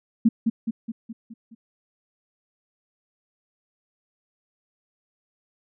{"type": "tone with echo", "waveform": "sine", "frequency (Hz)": 226.8, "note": "A#3", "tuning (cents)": -47, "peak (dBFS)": -12, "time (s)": [0.25, 0.29], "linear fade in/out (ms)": 10, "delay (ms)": 210, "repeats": 6, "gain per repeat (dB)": -5, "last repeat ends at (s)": 1.55, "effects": []}